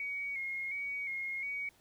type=tone with vibrato; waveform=sine; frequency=2200 Hz; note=C#7; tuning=14 cents flat; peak=-35 dBFS; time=0-1.69 s; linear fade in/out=2 ms; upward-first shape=square; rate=1.4 Hz; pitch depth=40 cents each way; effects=pink hiss -66 dBFS RMS until 1.8 s